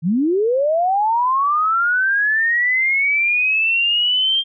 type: linear sweep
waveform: sine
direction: up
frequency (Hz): 148.4 to 3198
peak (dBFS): -14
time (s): 0.02-4.44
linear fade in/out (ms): 50
effects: none